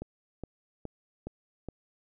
click train, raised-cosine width 2 ms, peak -24 dBFS, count 5, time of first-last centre 0.02-1.687 s, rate 2.4 Hz, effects none

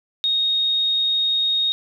sine tone, 3729 Hz, A#7, in tune, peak -17 dBFS, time 0.24-1.72 s, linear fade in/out 0 ms, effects 9-bit

